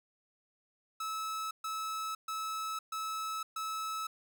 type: tone bursts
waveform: 45% pulse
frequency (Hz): 1300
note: E6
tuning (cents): -24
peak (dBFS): -35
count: 5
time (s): 1-4.07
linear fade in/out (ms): 5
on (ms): 510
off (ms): 130
effects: none